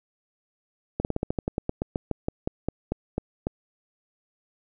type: slowing click train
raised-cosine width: 2 ms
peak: -12 dBFS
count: 19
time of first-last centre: 1-3.469 s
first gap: 49 ms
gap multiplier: 1.11
effects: none